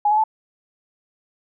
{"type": "tone with pitch steps", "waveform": "sine", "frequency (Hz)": [830.6, 851.5, 872.9], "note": ["G#5", "G#5", "A5"], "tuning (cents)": [0, 43, -14], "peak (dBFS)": -14, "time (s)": [0.05, 0.239], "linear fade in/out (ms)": 5, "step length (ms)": 63, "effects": []}